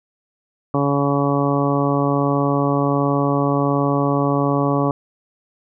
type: harmonic tone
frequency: 141.3 Hz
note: C#3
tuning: 34 cents sharp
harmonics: 1 / 2 / 3 / 4 / 5 / 6 / 7 / 8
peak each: -21 / -20 / -24 / -24 / -27 / -29 / -29 / -25 dBFS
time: 0.74-4.91 s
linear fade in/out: 2 ms
effects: none

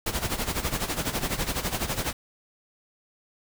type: noise with tremolo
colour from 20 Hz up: pink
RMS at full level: -26 dBFS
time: 0.06-2.13 s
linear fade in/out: 5 ms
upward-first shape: sine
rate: 12 Hz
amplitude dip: 75%
effects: none

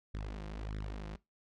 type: tone with flanger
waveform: sawtooth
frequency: 51.91 Hz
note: G#1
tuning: in tune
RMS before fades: -41 dBFS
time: 0.14-1.16 s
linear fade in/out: 5 ms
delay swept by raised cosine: 0.53 to 5.83 ms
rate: 1.6 Hz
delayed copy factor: +0.95
effects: noise-tail reverb RT60 0.2 s tail -20 dB re dry + low-pass 5000 Hz 12 dB/octave

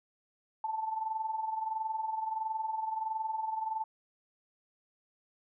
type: tone with amplitude modulation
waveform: sine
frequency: 880 Hz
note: A5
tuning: in tune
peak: -29 dBFS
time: 0.64-3.84 s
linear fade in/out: 2 ms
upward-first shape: sine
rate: 21.5 Hz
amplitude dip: 65%
effects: none

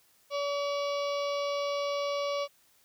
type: harmonic tone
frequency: 570 Hz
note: C#5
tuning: 48 cents sharp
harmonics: 1 / 2 / 4 / 5 / 6 / 7 / 8 / 9 / 10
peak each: -30 / -36 / -42 / -44 / -46 / -47 / -48 / -49 / -50 dBFS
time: 0.3-2.48 s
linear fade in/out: 50 ms
effects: white hiss -65 dBFS RMS until 2.84 s

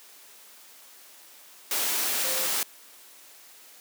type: tone in noise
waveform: sine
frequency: 523.3 Hz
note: C5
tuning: in tune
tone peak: -36 dBFS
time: 2.24-2.46 s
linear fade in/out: 2 ms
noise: white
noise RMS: -27 dBFS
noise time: 1.71-2.63 s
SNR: -12 dB
effects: white hiss -51 dBFS RMS until 3.8 s + high-pass 300 Hz 12 dB/octave

